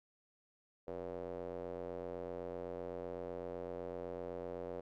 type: tone with band-pass filter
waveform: square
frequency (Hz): 43.95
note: F1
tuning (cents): +12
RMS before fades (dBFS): -44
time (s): 0.87-4.81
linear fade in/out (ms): 10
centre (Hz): 510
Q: 3.3
effects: none